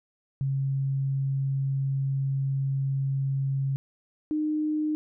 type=tone pair in turn; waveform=sine; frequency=136.2 / 305.8 Hz; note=C#3 / D#4; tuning=-30 / -30 cents; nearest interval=octave + major second; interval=1400 cents; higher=second; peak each=-24 dBFS; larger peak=neither; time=0.41-3.76 / 4.31-4.95 s; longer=first; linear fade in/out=0 ms; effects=none